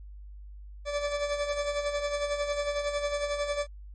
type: tone with tremolo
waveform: 40% pulse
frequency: 580 Hz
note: D5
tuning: 22 cents flat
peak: -25 dBFS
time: 0.85-3.67 s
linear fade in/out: 50 ms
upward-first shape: sine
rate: 11 Hz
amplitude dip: 55%
effects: added 50 Hz sine -42 dBFS peak until 3.94 s + MP3 32 kbps